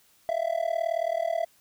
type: tone with amplitude modulation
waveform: triangle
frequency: 666 Hz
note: E5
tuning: 18 cents sharp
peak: -19 dBFS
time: 0.29-1.45 s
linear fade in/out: 0 ms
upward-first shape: sine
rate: 38.6 Hz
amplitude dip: 95%
effects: white hiss -62 dBFS RMS until 1.6 s

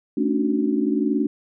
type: chord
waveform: sine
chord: D major seventh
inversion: second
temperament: equal with one note detuned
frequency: 220 / 277.2 / 298.3 / 370 Hz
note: A3 / C#4 / D4 / F#4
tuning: 0 / 0 / +27 / 0 cents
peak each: -24 / -23 / -23 / -27 dBFS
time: 0.17-1.27 s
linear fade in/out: 5 ms
effects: none

